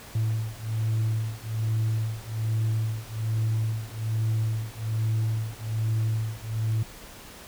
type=beating tone pair; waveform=sine; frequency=110 / 111.2 Hz; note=A2 / A2; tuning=0 / +19 cents; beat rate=1.2 Hz; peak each=-26 dBFS; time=0.15-6.83 s; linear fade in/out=5 ms; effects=tanh soft clip ceiling -20 dBFS + pink hiss -45 dBFS RMS until 7.47 s